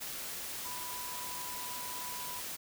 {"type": "tone in noise", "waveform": "sine", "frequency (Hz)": 987.8, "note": "B5", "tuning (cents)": 0, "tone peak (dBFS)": -44, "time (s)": [0.64, 2.41], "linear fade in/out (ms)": 20, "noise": "white", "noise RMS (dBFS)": -41, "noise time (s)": [0, 2.57], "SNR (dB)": -6, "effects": []}